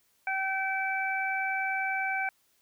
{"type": "harmonic tone", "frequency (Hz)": 770, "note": "G5", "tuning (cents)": -31, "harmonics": [1, 2, 3], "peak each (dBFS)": [-32, -32, -32], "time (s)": [0.27, 2.29], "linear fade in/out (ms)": 2, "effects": ["white hiss -69 dBFS RMS until 2.61 s"]}